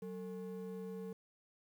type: ring-modulated tone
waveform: triangle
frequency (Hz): 317.9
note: D#4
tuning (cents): +37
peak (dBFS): -37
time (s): 0.02-1.13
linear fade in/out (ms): 5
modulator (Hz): 131
effects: 11-bit